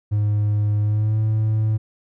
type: tone with pitch glide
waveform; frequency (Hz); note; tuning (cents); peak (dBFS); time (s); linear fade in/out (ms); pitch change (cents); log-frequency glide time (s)
triangle; 104.5 to 108.81; G#2 to A2; +11 to -19; -14; 0.11-1.78; 20; +70; 0.81-1.19
effects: tanh soft clip ceiling -10 dBFS